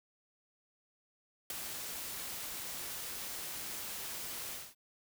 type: noise with ADSR envelope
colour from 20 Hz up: white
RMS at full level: -35 dBFS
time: 1.5-4.75 s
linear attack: 3 ms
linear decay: 9 ms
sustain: -7 dB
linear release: 230 ms
effects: none